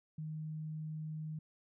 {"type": "tone", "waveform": "sine", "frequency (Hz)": 155.56, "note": "D#3", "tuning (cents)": 0, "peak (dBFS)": -39, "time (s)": [0.18, 1.39], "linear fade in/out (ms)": 5, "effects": []}